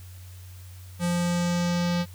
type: tone with low-pass filter sweep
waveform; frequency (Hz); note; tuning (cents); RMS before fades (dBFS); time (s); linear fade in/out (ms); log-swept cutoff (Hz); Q
square; 174.61; F3; 0; -25; 0.99-2.06; 50; 10000 to 4600; 1.9
effects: added 91 Hz sine -41 dBFS peak until 2.14 s + white hiss -53 dBFS RMS until 2.14 s

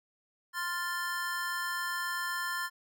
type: chord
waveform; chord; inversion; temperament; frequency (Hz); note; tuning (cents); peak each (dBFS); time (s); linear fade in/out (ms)
square; F major; second; equal; 1046.5 / 1396.9 / 1760; C6 / F6 / A6; 0 / 0 / 0; -38 / -39 / -36; 0.53-2.7; 50
effects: none

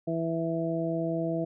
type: harmonic tone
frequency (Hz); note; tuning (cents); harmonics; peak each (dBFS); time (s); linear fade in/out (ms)
164.81; E3; 0; 1 / 2 / 3 / 4; -32 / -31 / -36 / -32; 0.07-1.45; 10
effects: none

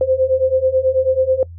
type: beating tone pair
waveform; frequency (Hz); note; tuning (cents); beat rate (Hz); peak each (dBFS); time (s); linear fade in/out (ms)
sine; 516 / 525.2; C5 / C5; -24 / +6; 9.2; -17 / -15; 0.01-1.43; 2
effects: noise-tail reverb RT60 0.1 s tail -23 dB re dry + added 85 Hz sine -32 dBFS peak until 1.58 s

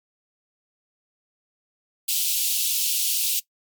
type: high-pass noise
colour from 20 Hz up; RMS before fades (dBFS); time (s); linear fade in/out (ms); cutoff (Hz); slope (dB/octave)
white; -23; 2.08-3.4; 10; 2700; 48
effects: noise-tail reverb RT60 0.1 s tail -20 dB re dry + MP3 96 kbps

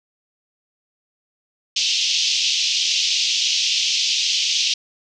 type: band-pass noise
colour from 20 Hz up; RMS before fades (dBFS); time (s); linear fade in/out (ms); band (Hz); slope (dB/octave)
pink; -20; 1.76-4.74; 5; 2700 to 6200; 48
effects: none

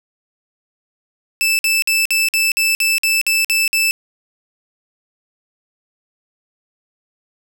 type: tone bursts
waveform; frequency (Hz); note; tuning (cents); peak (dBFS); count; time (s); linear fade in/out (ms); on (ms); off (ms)
sawtooth; 2637; E7; 0; -10; 11; 1.41-3.91; 0; 180; 52
effects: none

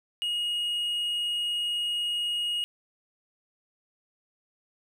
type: tone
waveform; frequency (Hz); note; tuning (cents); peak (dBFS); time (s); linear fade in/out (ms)
triangle; 2878; F#7; -49; -25; 0.22-2.64; 0
effects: none

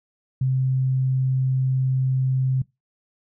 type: tone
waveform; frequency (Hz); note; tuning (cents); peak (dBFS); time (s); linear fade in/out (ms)
sine; 130.81; C3; 0; -18; 0.41-2.62; 5
effects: noise-tail reverb RT60 0.2 s tail -22 dB re dry

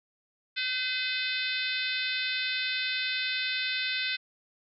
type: harmonic tone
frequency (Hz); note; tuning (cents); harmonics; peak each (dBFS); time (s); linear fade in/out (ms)
510; C5; -44; 3 / 4 / 5 / 6 / 7 / 8 / 9 / 10; -35 / -36 / -34 / -41 / -34 / -37 / -41 / -43; 0.56-4.17; 20
effects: none

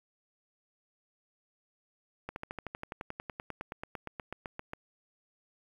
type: slowing click train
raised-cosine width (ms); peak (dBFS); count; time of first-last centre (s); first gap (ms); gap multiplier
0.5; -23; 25; 2.29-4.734; 71; 1.03
effects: 9-bit

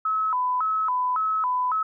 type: tone with vibrato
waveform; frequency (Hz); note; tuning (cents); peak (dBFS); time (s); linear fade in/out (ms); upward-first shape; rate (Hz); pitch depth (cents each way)
sine; 1136; C#6; +42; -21; 0.05-1.83; 5; square; 1.8; 220
effects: none

